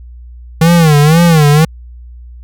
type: tone with vibrato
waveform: square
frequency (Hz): 158.3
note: D#3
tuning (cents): +30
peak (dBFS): -5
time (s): 0.61-1.65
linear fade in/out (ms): 5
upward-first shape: sine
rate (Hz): 2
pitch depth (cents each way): 150
effects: added 60 Hz sine -29 dBFS peak until 2.43 s